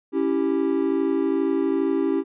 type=chord; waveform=triangle; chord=C# diminished; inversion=none; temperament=equal; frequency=277.2 / 329.6 / 392 Hz; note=C#4 / E4 / G4; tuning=0 / 0 / 0 cents; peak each=-22 dBFS; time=0.12-2.24 s; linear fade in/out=50 ms; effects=resampled to 8000 Hz